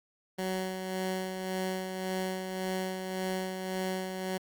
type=tone with tremolo; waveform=15% pulse; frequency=187.1 Hz; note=F#3; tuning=20 cents sharp; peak=-24 dBFS; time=0.38-4.38 s; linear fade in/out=10 ms; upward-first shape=sine; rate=1.8 Hz; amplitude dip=45%; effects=Opus 48 kbps